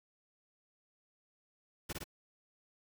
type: noise with echo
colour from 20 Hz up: pink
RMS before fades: -40 dBFS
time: 1.89-1.93 s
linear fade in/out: 10 ms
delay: 56 ms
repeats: 2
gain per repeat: -2 dB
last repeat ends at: 2.042 s
effects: none